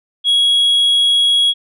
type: tone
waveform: sine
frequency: 3322 Hz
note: G#7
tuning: in tune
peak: -7 dBFS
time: 0.24-1.54 s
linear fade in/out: 50 ms
effects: tanh soft clip ceiling -9 dBFS